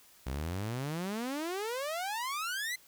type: exponential sweep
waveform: sawtooth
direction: up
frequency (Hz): 61.74 to 2074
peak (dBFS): -30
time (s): 0.26-2.76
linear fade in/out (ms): 10
effects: white hiss -60 dBFS RMS until 2.87 s